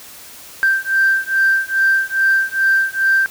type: beating tone pair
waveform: sine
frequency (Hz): 1568 / 1570.4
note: G6 / G6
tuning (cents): 0 / +3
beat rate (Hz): 2.4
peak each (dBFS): -15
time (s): 0.63-3.26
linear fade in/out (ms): 0
effects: tanh soft clip ceiling -6 dBFS + white hiss -38 dBFS RMS until 3.3 s